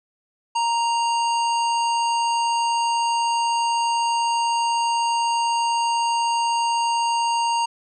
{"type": "harmonic tone with a mistuned harmonic", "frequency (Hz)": 932, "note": "A#5", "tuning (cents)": -1, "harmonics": [1, 3, 5, 7, 9], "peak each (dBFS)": [-19, -29, -33, -36, -38], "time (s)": [0.55, 7.66], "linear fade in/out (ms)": 10, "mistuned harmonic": 9, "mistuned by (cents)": 18, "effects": []}